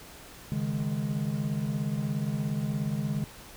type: chord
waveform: triangle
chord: C# suspended second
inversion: none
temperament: equal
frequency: 138.59 / 155.56 / 207.7 Hz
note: C#3 / D#3 / G#3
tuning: 0 / 0 / 0 cents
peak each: -30 dBFS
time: 0.52-3.24 s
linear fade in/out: 0 ms
effects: pink hiss -48 dBFS RMS until 3.56 s